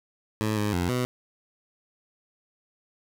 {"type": "tone with pitch steps", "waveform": "15% pulse", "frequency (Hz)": [108.1, 104.5, 88.1, 124.9], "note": ["A2", "G#2", "F2", "B2"], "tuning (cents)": [-30, 11, 16, 20], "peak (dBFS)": -18, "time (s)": [0.41, 1.05], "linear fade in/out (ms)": 0, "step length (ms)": 160, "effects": []}